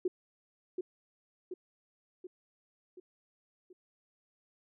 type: tone with echo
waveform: sine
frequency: 364.9 Hz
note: F#4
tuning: 24 cents flat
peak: -27 dBFS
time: 0.05-0.08 s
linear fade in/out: 5 ms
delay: 730 ms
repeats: 5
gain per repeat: -5 dB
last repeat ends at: 3.73 s
effects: none